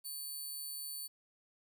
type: tone with amplitude modulation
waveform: 10% pulse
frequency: 4500 Hz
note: C#8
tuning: 25 cents sharp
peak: -32 dBFS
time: 0.04-1.08 s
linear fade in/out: 20 ms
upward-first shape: sine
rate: 144 Hz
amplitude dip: 50%
effects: 11-bit